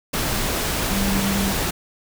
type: tone in noise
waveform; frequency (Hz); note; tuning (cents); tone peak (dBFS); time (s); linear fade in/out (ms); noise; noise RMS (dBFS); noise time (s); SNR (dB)
sine; 196; G3; 0; -21; 0.91-1.53; 10; pink; -23; 0.13-1.71; -1
effects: none